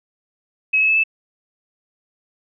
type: tone with pitch steps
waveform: sine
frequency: 2562 / 2584 / 2607 / 2629 Hz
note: E7 / E7 / E7 / E7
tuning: -50 / -35 / -20 / -5 cents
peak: -13 dBFS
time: 0.73-1.038 s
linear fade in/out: 10 ms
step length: 77 ms
effects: none